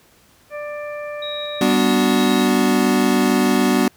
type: harmonic tone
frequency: 591 Hz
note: D5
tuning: 11 cents sharp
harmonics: 1 / 2 / 3 / 4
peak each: -27 / -36 / -37 / -38 dBFS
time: 0.5-1.79 s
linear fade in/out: 50 ms
type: tone with tremolo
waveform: sine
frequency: 3808 Hz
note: A#7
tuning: 36 cents sharp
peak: -27 dBFS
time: 1.22-2.48 s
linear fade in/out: 5 ms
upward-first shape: square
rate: 2.1 Hz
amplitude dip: 25%
type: chord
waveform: square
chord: G major seventh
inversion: none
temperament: equal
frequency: 196 / 246.9 / 293.7 / 370 Hz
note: G3 / B3 / D4 / F#4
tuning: 0 / 0 / 0 / 0 cents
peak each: -21 / -18 / -22 / -22 dBFS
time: 1.61-3.88 s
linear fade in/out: 2 ms
effects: pink hiss -53 dBFS RMS until 3.96 s + high-pass 60 Hz 12 dB/octave